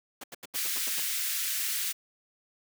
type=noise bursts; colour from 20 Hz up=pink; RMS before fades=-40 dBFS; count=8; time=0.21-1.001 s; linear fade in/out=5 ms; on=28 ms; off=81 ms
type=high-pass noise; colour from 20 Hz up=white; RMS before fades=-31 dBFS; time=0.54-1.93 s; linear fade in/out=20 ms; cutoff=1600 Hz; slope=24 dB/octave
effects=high-pass 300 Hz 12 dB/octave